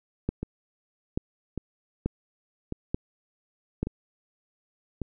two click trains, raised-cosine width 3 ms, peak -18 / -13 dBFS, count 5 / 5, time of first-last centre 0.43-5.017 / 0.29-3.83 s, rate 0.872 / 1.13 Hz, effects none

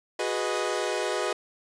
sawtooth chord, G# minor seventh, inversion third, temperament equal with one note detuned, 366 / 415.3 / 493.9 / 622.3 Hz, F#4 / G#4 / B4 / D#5, -19 / 0 / 0 / 0 cents, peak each -28 dBFS, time 0.19-1.33 s, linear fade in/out 5 ms, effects resampled to 22050 Hz

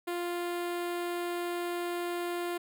sawtooth tone with notch filter, 349.2 Hz, F4, in tune, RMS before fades -34 dBFS, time 0.07-2.58 s, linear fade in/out 10 ms, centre 5800 Hz, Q 1.4, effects none

